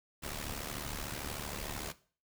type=noise with amplitude modulation; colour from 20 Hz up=pink; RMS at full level=-37 dBFS; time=0.22-1.93 s; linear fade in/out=20 ms; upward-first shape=sine; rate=73.3 Hz; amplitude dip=75%; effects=noise-tail reverb RT60 0.4 s tail -17 dB re dry